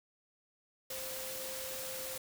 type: tone in noise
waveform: sine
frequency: 523.3 Hz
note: C5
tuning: in tune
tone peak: -45 dBFS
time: 0.9-2.18 s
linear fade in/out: 5 ms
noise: white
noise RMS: -42 dBFS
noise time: 0.9-2.18 s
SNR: -6 dB
effects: none